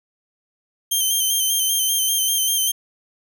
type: tone with vibrato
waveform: 10% pulse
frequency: 3136 Hz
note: G7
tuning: in tune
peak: -10 dBFS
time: 0.91-2.72 s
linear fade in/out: 10 ms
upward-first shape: square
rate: 5.1 Hz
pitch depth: 31 cents each way
effects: none